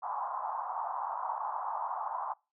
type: band-pass noise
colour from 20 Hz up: pink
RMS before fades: -36 dBFS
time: 0.02-2.34 s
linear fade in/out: 20 ms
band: 780 to 1100 Hz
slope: 48 dB/octave
effects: noise-tail reverb RT60 0.3 s tail -26 dB re dry